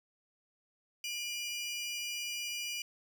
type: tone pair together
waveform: 25% pulse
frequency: 2402 / 2923 Hz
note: D7 / F#7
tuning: +38 / -22 cents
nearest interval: minor third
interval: 340 cents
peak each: -35 / -36 dBFS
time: 1.04-2.82 s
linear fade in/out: 2 ms
effects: none